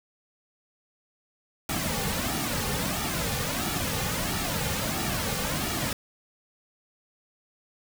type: noise with flanger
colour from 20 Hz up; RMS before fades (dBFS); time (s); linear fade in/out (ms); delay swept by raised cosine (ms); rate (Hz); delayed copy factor
pink; -29; 1.69-5.93; 2; 1.9 to 3.1; 1.5; -0.65
effects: none